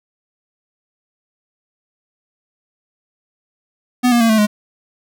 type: tone with pitch steps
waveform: square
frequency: 248.3 / 238 / 228.2 / 218.8 / 209.8 Hz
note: B3 / A#3 / A#3 / A3 / G#3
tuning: +9 / +36 / -37 / -9 / +18 cents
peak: -11 dBFS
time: 4.03-4.47 s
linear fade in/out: 20 ms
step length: 88 ms
effects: none